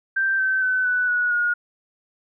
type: tone with pitch steps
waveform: sine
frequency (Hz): 1568 / 1541.1 / 1514.6 / 1488.6 / 1463 / 1437.9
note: G6 / G6 / F#6 / F#6 / F#6 / F#6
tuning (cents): 0 / -30 / +40 / +10 / -20 / -50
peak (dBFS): -18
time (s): 0.16-1.54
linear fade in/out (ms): 10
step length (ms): 230
effects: none